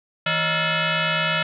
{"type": "tone with frequency modulation", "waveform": "sine", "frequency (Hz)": 622.3, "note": "D#5", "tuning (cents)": 0, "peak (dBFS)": -19, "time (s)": [0.26, 1.43], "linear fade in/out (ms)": 5, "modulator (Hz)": 392, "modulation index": 6.9, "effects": []}